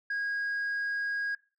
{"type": "tone", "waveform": "sine", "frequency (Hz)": 1640, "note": "G#6", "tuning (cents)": -22, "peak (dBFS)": -27, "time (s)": [0.1, 1.35], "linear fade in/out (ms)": 5, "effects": ["noise-tail reverb RT60 0.3 s tail -19 dB re dry", "tanh soft clip ceiling -28 dBFS"]}